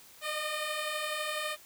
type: beating tone pair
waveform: 10% pulse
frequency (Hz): 600 / 612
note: D5 / D#5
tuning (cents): +37 / -29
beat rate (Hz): 12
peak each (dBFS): -31 / -25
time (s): 0.21-1.57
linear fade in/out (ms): 50
effects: white hiss -55 dBFS RMS until 1.65 s